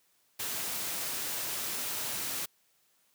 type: noise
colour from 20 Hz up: white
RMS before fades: -35 dBFS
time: 0.39-2.46 s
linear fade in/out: 10 ms
effects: white hiss -70 dBFS RMS until 3.14 s + high-pass 100 Hz 12 dB/octave